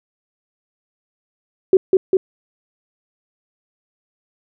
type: tone with echo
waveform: sine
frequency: 377.7 Hz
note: F#4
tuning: 36 cents sharp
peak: -6 dBFS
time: 1.73-1.77 s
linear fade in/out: 2 ms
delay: 200 ms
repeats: 2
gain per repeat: -2 dB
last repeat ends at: 2.17 s
effects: none